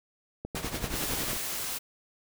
click train, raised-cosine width 2 ms, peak -22 dBFS, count 10, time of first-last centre 0.45-1.332 s, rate 10.2 Hz
pink noise with tremolo, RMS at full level -32 dBFS, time 0.55-1.37 s, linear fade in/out 2 ms, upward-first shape triangle, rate 11 Hz, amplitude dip 70%
white noise, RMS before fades -34 dBFS, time 0.94-1.79 s, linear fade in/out 20 ms
effects none

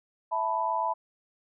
sine chord, E suspended fourth, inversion none, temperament equal, 659.3 / 880 / 987.8 Hz, E5 / A5 / B5, 0 / 0 / 0 cents, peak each -33 / -30 / -28 dBFS, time 0.31-0.94 s, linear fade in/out 20 ms, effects none

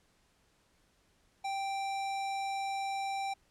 sine tone with hard clipping, 784 Hz, G5, in tune, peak -35 dBFS, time 1.44-3.34 s, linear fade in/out 10 ms, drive 17 dB, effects pink hiss -70 dBFS RMS until 3.5 s + low-pass 10000 Hz 12 dB/octave

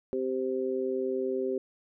harmonic tone, 130 Hz, C3, 11 cents flat, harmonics 2 / 3 / 4, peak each -35 / -29 / -35 dBFS, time 0.13-1.58 s, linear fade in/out 0 ms, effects none

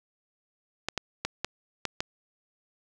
clicks, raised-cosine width 0.2 ms, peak -11 dBFS, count 6, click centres 0.886 / 0.977 / 1.25 / 1.446 / 1.853 / 2.005 s, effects none

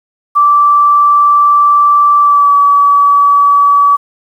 sine tone with pitch glide, 1166 to 1143.3 Hz, D6 to D6, -13 to -47 cents, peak -4 dBFS, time 0.35-3.97 s, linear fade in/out 20 ms, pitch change -34 cents, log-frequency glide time 2.2-2.55 s, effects 7-bit

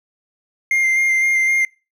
triangle tone with vibrato, 2105 Hz, C7, 10 cents sharp, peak -12 dBFS, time 0.71-1.65 s, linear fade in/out 2 ms, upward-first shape square, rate 3.9 Hz, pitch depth 12 cents each way, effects noise-tail reverb RT60 0.3 s tail -24 dB re dry

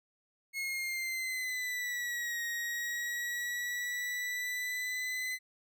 40% pulse exponential two-way sweep, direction down then up, 2175 to 1880 to 2026 Hz, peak -33 dBFS, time 0.53-5.39 s, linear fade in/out 50 ms, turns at 2.43 s, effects none

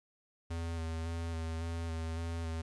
square tone with vibrato, 82.41 Hz, E2, in tune, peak -36 dBFS, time 0.5-2.62 s, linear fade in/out 10 ms, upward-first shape square, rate 1.8 Hz, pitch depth 21 cents each way, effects resampled to 22050 Hz + 12-bit

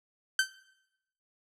sawtooth tone with exponential decay, 1544 Hz, G6, 27 cents flat, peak -16 dBFS, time 0.39-0.52 s, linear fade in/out 2 ms, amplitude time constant 28 ms, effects noise-tail reverb RT60 0.8 s tail -17 dB re dry + low-pass 11000 Hz 12 dB/octave

